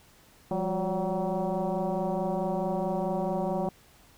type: tone with frequency modulation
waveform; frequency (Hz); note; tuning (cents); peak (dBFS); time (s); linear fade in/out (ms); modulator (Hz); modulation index
sine; 199.3; G3; +29; -26; 0.51-3.69; 2; 187; 3.6
effects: pink hiss -58 dBFS RMS until 4.17 s